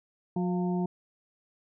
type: harmonic tone with a mistuned harmonic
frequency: 180 Hz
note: F#3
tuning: 47 cents flat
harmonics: 1 / 2 / 4 / 5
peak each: -27 / -33 / -39 / -41 dBFS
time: 0.36-0.86 s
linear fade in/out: 5 ms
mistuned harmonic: 4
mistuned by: -51 cents
effects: none